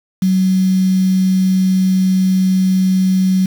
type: tone with quantisation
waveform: sine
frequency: 187.6 Hz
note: F#3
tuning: 24 cents sharp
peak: -10 dBFS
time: 0.22-3.46 s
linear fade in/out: 5 ms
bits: 5
effects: none